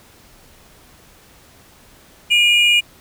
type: tone pair together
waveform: triangle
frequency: 2419 / 2877 Hz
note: D#7 / F#7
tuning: -49 / -49 cents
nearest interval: minor third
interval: 300 cents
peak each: -12 dBFS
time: 2.3-2.81 s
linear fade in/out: 20 ms
effects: pink hiss -48 dBFS RMS until 3 s